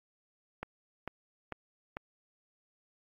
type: click train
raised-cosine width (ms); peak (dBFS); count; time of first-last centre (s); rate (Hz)
0.5; -22; 4; 0.63-1.969; 2.24
effects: AAC 48 kbps